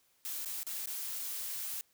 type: noise with dropouts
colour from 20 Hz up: blue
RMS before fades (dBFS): -39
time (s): 0.25-1.81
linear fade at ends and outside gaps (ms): 0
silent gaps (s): 0.448-0.458 / 0.631-0.667 / 0.858-0.873
effects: white hiss -71 dBFS RMS until 1.93 s